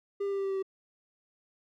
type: tone with pitch steps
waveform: triangle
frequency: 400.4 / 397.6 / 394.9 / 392.2 / 389.5 / 386.8 / 384.1 Hz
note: G4 / G4 / G4 / G4 / G4 / G4 / G4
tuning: +37 / +25 / +13 / +1 / -11 / -23 / -35 cents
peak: -27 dBFS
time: 0.2-0.627 s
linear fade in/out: 10 ms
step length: 61 ms
effects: none